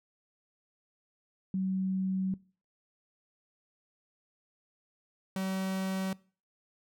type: tone pair in turn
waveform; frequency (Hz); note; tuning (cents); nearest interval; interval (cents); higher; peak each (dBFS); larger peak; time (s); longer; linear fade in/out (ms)
sine / 45% pulse; 189.1 / 190.2; F#3 / F#3; +38 / +48; unison; 10; second; -28 / -31; first; 1.54-2.34 / 5.36-6.13; first; 2
effects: noise-tail reverb RT60 0.4 s tail -22 dB re dry